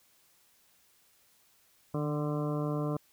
harmonic tone with a mistuned harmonic, 148.3 Hz, D3, 17 cents sharp, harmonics 1 / 2 / 3 / 4 / 5 / 7 / 8 / 9, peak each -32 / -35 / -38 / -39 / -46 / -43 / -46 / -51 dBFS, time 1.94-2.97 s, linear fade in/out 5 ms, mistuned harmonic 1, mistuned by +33 cents, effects white hiss -66 dBFS RMS until 3.12 s

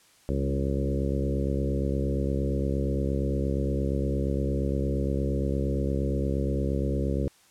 harmonic tone with a mistuned harmonic, 68.6 Hz, C#2, 17 cents flat, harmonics 1 / 2 / 3 / 4 / 5 / 6 / 7 / 8, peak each -28 / -31 / -33 / -34 / -35 / -36 / -36 / -37 dBFS, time 0.29-7.28 s, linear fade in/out 0 ms, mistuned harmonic 3, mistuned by -21 cents, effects white hiss -59 dBFS RMS until 7.5 s + low-pass 10000 Hz 12 dB/octave

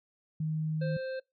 sine tone, 156.4 Hz, D#3, 9 cents sharp, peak -29 dBFS, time 0.4-0.97 s, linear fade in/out 5 ms
harmonic tone, 523.3 Hz, C5, in tune, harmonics 1 / 3 / 5 / 7 / 8, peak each -34 / -44 / -55 / -60 / -53 dBFS, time 0.81-1.2 s, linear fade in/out 10 ms
effects noise-tail reverb RT60 0.2 s tail -23 dB re dry

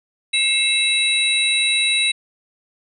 sine tone cluster, 2145 / 2639 / 3889 / 8940 Hz, C7 / E7 / B7 / C#9, +42 / +1 / -27 / +14 cents, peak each -24 / -20 / -18 / -26 dBFS, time 0.33-2.12 s, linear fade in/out 10 ms, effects none

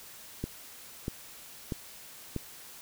click train, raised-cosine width 3 ms, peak -19 dBFS, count 4, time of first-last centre 0.44-2.363 s, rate 1.56 Hz, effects white hiss -49 dBFS RMS until 2.81 s

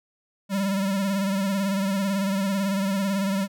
square tone with vibrato, 195.8 Hz, G3, 2 cents flat, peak -23 dBFS, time 0.49-3.48 s, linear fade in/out 50 ms, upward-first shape sine, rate 18 Hz, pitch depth 56 cents each way, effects none

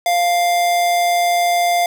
square tone with amplitude modulation, 698.5 Hz, F5, in tune, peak -13 dBFS, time 0.06-1.86 s, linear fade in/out 2 ms, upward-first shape sine, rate 176 Hz, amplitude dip 25%, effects none

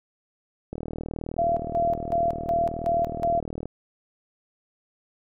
click train, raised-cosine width 2 ms, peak -19 dBFS, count 116, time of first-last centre 0.73-3.656 s, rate 39.3 Hz
sine tone with tremolo, 683 Hz, F5, 39 cents flat, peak -20 dBFS, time 1.38-3.4 s, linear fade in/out 10 ms, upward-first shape square, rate 2.7 Hz, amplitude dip 75%
effects none

